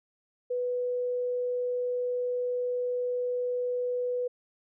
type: tone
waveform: sine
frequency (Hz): 493.9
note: B4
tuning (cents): 0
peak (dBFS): -27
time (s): 0.5-4.28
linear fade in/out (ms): 10
effects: none